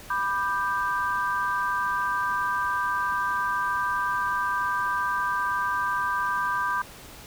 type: chord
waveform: sine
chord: G major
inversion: first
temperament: equal with one note detuned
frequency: 987.8 / 1191.1 / 1568 Hz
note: B5 / D6 / G6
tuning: 0 / +24 / 0 cents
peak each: -28 dBFS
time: 0.1-6.82 s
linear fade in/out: 5 ms
effects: pink hiss -45 dBFS RMS until 7.26 s